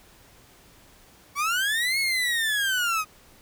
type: linear two-way sweep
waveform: 30% pulse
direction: up then down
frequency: 1103 to 2200 to 1234 Hz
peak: -20 dBFS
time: 1.35-3.05 s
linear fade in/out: 50 ms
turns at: 1.99 s
effects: pink hiss -54 dBFS RMS until 3.41 s